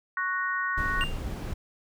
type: chord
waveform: sine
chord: F# major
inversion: second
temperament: equal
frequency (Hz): 1108.7 / 1480 / 1864.7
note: C#6 / F#6 / A#6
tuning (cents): 0 / 0 / 0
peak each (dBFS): -31 / -30 / -31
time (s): 0.17-1.04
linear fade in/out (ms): 2
type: noise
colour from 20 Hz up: brown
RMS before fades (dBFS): -32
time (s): 0.77-1.54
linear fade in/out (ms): 10
type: tone with exponential decay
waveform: triangle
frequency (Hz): 2795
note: F7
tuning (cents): +1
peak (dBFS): -23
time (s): 1.01-1.21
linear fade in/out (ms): 0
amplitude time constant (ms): 43
effects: none